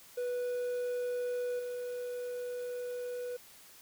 triangle tone with level steps, 491.7 Hz, B4, 8 cents flat, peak -30 / -34 dBFS, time 0.17-3.37 s, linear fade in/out 10 ms, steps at 1.59 s, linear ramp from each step 5 ms, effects white hiss -56 dBFS RMS until 3.81 s

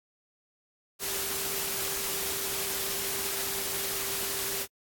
sine tone in noise, 392 Hz, G4, in tune, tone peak -42 dBFS, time 0.99-4.67 s, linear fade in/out 50 ms, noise white, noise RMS -32 dBFS, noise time 0.99-4.67 s, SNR -13 dB, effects AAC 64 kbps

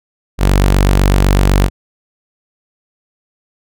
sawtooth tone, 47.95 Hz, G1, 37 cents flat, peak -4 dBFS, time 0.38-1.7 s, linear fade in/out 50 ms, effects none

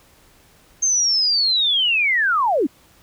sine linear sweep, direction down, 6400 to 233.1 Hz, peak -15 dBFS, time 0.82-2.67 s, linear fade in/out 10 ms, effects pink hiss -53 dBFS RMS until 3.02 s

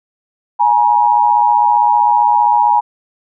sine tone pair together, 838 / 953.4 Hz, G#5 / A#5, +15 / +39 cents, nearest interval major second, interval 224 cents, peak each -11 dBFS, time 0.59-2.81 s, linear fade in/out 20 ms, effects none

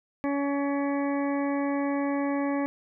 harmonic tone, 281.8 Hz, C#4, 29 cents sharp, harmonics 1 / 2 / 3 / 4 / 6 / 7 / 8, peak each -26 / -32 / -36 / -38 / -42 / -43 / -44 dBFS, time 0.24-2.66 s, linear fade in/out 0 ms, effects none

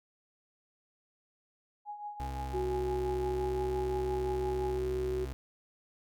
sine tone with tremolo, 830.6 Hz, G#5, in tune, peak -36 dBFS, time 1.85-4.8 s, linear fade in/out 50 ms, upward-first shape triangle, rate 5.8 Hz, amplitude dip 70%
35% pulse tone, 66.1 Hz, C2, 18 cents sharp, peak -35 dBFS, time 2.2-5.33 s, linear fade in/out 0 ms
sine tone with pitch glide, 370 to 373.7 Hz, F#4 to F#4, 0 to +17 cents, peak -31 dBFS, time 2.53-5.26 s, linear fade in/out 20 ms, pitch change +17 cents, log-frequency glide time 3.32-3.5 s
effects none

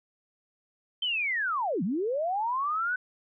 sine linear two-way sweep, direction down then up, 3136 to 161.1 to 1518 Hz, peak -26 dBFS, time 1.02-2.96 s, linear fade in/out 5 ms, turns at 1.83 s, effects none

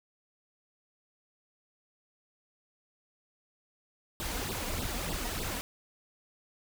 pink noise with flanger, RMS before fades -35 dBFS, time 4.2-5.61 s, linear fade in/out 0 ms, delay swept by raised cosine 0.23 to 4.23 ms, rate 3.3 Hz, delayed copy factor +0.9, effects none

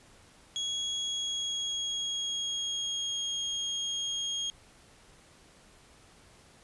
35% pulse tone with pitch glide, 3322 to 3257 Hz, G#7 to G#7, 0 to -34 cents, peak -29 dBFS, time 0.56-4.5 s, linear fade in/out 0 ms, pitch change -34 cents, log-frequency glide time 1-3.4 s, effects pink hiss -58 dBFS RMS until 6.63 s + resampled to 24000 Hz

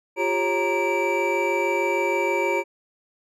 triangle tone cluster, 352.9 / 399.3 / 547 / 933 / 2320 Hz, F4 / G4 / C#5 / A#5 / D7, +18 / +32 / -23 / +1 / -22 cents, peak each -25 dBFS, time 0.16-2.64 s, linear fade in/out 50 ms, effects none

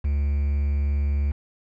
triangle tone with quantisation, 71.4 Hz, D2, 48 cents flat, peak -18 dBFS, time 0.04-1.32 s, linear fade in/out 10 ms, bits 7, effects low-pass 2000 Hz 12 dB/octave

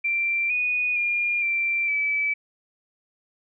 sine tone with pitch steps, 2357 / 2475 / 2413 / 2354 / 2303 Hz, D7 / D#7 / D7 / D7 / D7, +6 / -10 / +46 / +3 / -34 cents, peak -21 dBFS, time 0.04-2.34 s, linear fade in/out 10 ms, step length 460 ms, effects none

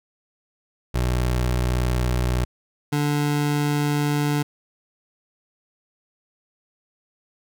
25% pulse tone pair in turn, 61.6 / 146.51 Hz, B1 / D3, -4 / -4 cents, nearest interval octave + minor third, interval 1500 cents, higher second, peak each -16 dBFS, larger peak neither, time 0.94-2.45 / 2.92-4.43 s, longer neither, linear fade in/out 10 ms, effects none

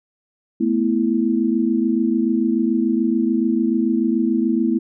sine chord, A suspended second, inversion none, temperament equal, 220 / 246.9 / 329.6 Hz, A3 / B3 / E4, 0 / 0 / 0 cents, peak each -20 dBFS, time 0.6-4.79 s, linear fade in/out 10 ms, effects none

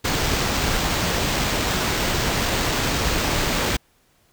pink noise with sample-and-hold, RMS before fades -22 dBFS, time 0.04-3.77 s, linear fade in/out 10 ms, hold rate 11025 Hz, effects pink hiss -61 dBFS RMS until 4.32 s

